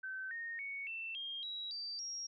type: tone with pitch steps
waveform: sine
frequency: 1537 / 1849 / 2224 / 2676 / 3219 / 3873 / 4659 / 5605 Hz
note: G6 / A#6 / C#7 / E7 / G7 / B7 / D8 / F8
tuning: -35 / -15 / +5 / +25 / +45 / -35 / -15 / +5 cents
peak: -40 dBFS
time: 0.03-2.27 s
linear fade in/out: 10 ms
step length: 280 ms
effects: none